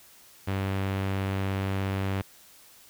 sawtooth tone with low-pass filter, 96.9 Hz, G2, 20 cents flat, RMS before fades -29 dBFS, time 0.47-2.22 s, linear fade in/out 10 ms, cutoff 2900 Hz, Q 1.2, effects white hiss -54 dBFS RMS until 2.89 s

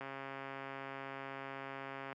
click train, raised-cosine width 0.5 ms, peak -29 dBFS, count 289, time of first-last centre 0.01-2.128 s, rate 136 Hz, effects high-pass 150 Hz 12 dB/octave

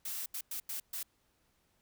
blue noise bursts at uneven times, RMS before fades -39 dBFS, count 5, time 0.05-0.26 / 0.34-0.41 / 0.51-0.6 / 0.69-0.8 / 0.93-1.03 s, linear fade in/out 5 ms, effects pink hiss -74 dBFS RMS until 1.81 s

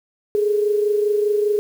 sine tone pair together, 415 / 440 Hz, G#4 / A4, -1 / 0 cents, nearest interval minor second, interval 101 cents, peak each -16 / -25 dBFS, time 0.35-1.59 s, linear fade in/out 0 ms, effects 7-bit

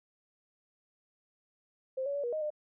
sine tone with pitch steps, 524 / 564 / 571 / 480 / 622 / 603 Hz, C5 / C#5 / D5 / B4 / D#5 / D5, +2 / +30 / -49 / -49 / -1 / +46 cents, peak -31 dBFS, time 1.97-2.504 s, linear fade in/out 10 ms, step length 89 ms, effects none

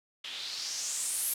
blue noise with low-pass filter sweep, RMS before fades -35 dBFS, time 0.24-1.34 s, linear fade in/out 5 ms, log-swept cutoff 3100 to 12000 Hz, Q 3.3, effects none

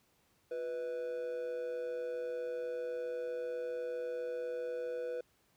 triangle tone with amplitude modulation, 493.9 Hz, B4, in tune, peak -31 dBFS, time 0.51-5.21 s, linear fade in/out 5 ms, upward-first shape sine, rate 140 Hz, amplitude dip 65%, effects pink hiss -72 dBFS RMS until 5.56 s + high-pass 60 Hz 12 dB/octave

